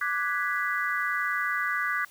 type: chord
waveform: sine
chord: G# half-diminished seventh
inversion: second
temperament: equal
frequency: 1174.7 / 1480 / 1661.2 / 1975.5 Hz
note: D6 / F#6 / G#6 / B6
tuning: 0 / 0 / 0 / 0 cents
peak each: -31 dBFS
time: 0.01-2.05 s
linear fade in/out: 5 ms
effects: white hiss -54 dBFS RMS until 2.1 s